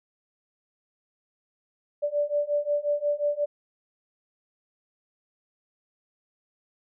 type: beating tone pair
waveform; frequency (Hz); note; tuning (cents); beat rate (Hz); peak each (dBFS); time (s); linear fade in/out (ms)
sine; 582 / 587.6; D5 / D5; -16 / +1; 5.6; -27 / -26; 2.02-3.46; 20
effects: none